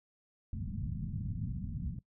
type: low-pass noise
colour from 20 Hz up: white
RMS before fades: -38 dBFS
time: 0.53-1.99 s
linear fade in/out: 2 ms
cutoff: 210 Hz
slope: 48 dB/octave
effects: noise-tail reverb RT60 0.1 s tail -18 dB re dry